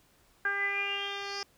10% pulse tone with low-pass filter sweep, 399.6 Hz, G4, 33 cents sharp, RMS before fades -33 dBFS, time 0.45-1.43 s, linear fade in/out 2 ms, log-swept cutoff 1600 to 5100 Hz, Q 9.9, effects pink hiss -65 dBFS RMS until 1.57 s

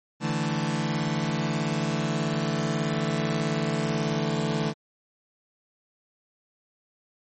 sawtooth chord, D suspended second, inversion none, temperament just, 146.83 / 165.19 / 220.2 Hz, D3 / E3 / A3, 0 / +4 / +2 cents, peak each -25 dBFS, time 0.2-4.74 s, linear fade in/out 50 ms, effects MP3 32 kbps

